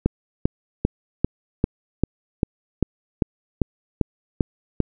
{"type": "click train", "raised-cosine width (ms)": 3, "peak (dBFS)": -4, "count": 13, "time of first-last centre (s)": [0.06, 4.803], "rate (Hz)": 2.53, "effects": []}